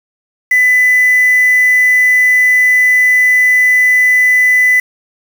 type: tone with quantisation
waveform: sine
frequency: 2000 Hz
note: B6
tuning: 21 cents sharp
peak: -6 dBFS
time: 0.51-4.8 s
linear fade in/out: 5 ms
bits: 4
effects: none